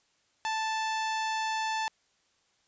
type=tone; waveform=sawtooth; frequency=880 Hz; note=A5; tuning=in tune; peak=-25 dBFS; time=0.45-1.88 s; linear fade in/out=0 ms; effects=white hiss -70 dBFS RMS until 2.67 s + resampled to 16000 Hz